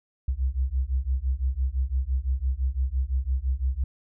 sine beating tone pair, 62.4 / 68.3 Hz, B1 / C#2, +19 / -25 cents, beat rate 5.9 Hz, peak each -26 dBFS, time 0.28-3.84 s, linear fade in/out 5 ms, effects none

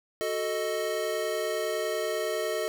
square chord, D# diminished, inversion first, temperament equal, 370 / 440 / 622.3 Hz, F#4 / A4 / D#5, 0 / 0 / 0 cents, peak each -36 / -32 / -32 dBFS, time 0.21-2.68 s, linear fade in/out 0 ms, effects none

